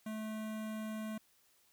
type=tone with notch filter; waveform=square; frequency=217.2 Hz; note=A3; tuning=22 cents flat; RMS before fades=-41 dBFS; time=0.06-1.18 s; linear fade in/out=5 ms; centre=4800 Hz; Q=1.5; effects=white hiss -70 dBFS RMS until 1.72 s